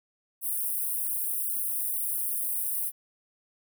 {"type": "high-pass noise", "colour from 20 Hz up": "white", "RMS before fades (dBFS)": -30, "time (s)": [0.41, 2.92], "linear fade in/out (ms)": 50, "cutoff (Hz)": 8900, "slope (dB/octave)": 96, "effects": []}